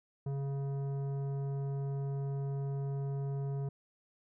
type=tone with tanh clipping; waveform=sine; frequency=138.59 Hz; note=C#3; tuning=in tune; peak=-35 dBFS; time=0.26-3.69 s; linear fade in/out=5 ms; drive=12 dB; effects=none